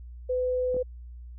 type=tone; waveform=sine; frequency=504 Hz; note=B4; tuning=35 cents sharp; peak=-24 dBFS; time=0.29-0.83 s; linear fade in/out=10 ms
type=clicks; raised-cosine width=2 ms; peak=-25 dBFS; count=2; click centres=0.744 / 0.766 s
effects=added 60 Hz sine -40 dBFS peak until 1.38 s